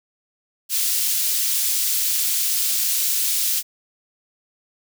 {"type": "high-pass noise", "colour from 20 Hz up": "white", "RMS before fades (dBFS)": -21, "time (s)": [0.69, 3.63], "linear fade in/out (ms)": 50, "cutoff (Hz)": 3600, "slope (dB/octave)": 12, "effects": []}